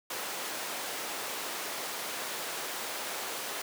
pink high-pass noise, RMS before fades -37 dBFS, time 0.1-3.62 s, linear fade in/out 5 ms, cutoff 470 Hz, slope 12 dB/octave, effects none

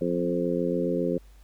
harmonic tone with a mistuned harmonic, 87.31 Hz, F2, in tune, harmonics 2 / 3 / 4 / 5 / 6, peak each -30 / -30 / -30 / -30 / -30 dBFS, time 0.01-1.18 s, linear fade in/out 5 ms, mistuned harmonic 2, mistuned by +17 cents, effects added 50 Hz sine -48 dBFS peak until 1.43 s + pink hiss -62 dBFS RMS until 1.43 s

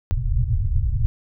pink low-pass noise, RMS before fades -20 dBFS, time 0.11-1.06 s, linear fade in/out 0 ms, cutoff 130 Hz, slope 96 dB/octave, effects none

